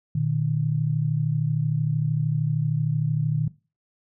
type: tone pair together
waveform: sine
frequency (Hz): 120 / 153.08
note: B2 / D#3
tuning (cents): -49 / -28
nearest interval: major third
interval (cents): 421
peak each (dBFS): -26 / -22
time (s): 0.15-3.48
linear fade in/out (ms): 5
effects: noise-tail reverb RT60 0.3 s tail -18 dB re dry